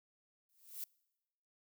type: noise with exponential growth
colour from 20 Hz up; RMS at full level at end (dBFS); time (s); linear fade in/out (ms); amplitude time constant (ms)
violet; -40; 0.49-0.84; 2; 75
effects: noise-tail reverb RT60 1.0 s tail -26 dB re dry